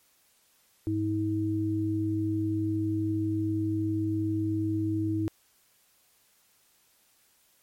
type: tone pair together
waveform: sine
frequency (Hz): 102.56 / 320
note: G#2 / D#4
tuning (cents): -21 / +49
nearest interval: octave + minor sixth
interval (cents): 1970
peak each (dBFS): -30 / -27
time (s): 0.87-5.28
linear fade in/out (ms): 0
effects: white hiss -65 dBFS RMS until 7.62 s + MP3 64 kbps